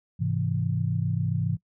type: chord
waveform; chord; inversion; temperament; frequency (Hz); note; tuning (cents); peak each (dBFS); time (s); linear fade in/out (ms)
sine; Ab augmented; none; equal with one note detuned; 103.83 / 131.27 / 164.81; Ab2 / C3 / E3; 0 / +6 / 0; -28; 0.19-1.57; 20
effects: noise-tail reverb RT60 0.1 s tail -21 dB re dry